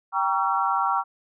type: chord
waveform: sine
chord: G diminished seventh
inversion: none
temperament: just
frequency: 784 / 940.8 / 1128.9 / 1354.7 Hz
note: G5 / Bb5 / Db6 / Fb6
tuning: 0 / +16 / +31 / +47 cents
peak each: -26 dBFS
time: 0.12-1.04 s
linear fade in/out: 50 ms
effects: none